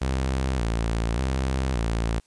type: tone with vibrato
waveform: sawtooth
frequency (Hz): 61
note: B1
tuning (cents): -21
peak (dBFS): -19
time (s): 0.01-2.2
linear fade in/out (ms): 10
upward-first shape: square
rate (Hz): 0.86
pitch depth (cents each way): 130
effects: white hiss -64 dBFS RMS until 2.26 s + resampled to 22050 Hz